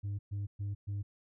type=tone bursts; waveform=sine; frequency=101 Hz; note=G#2; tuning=48 cents flat; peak=-31 dBFS; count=4; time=0.03-1.03 s; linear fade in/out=20 ms; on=160 ms; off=120 ms; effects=tanh soft clip ceiling -33 dBFS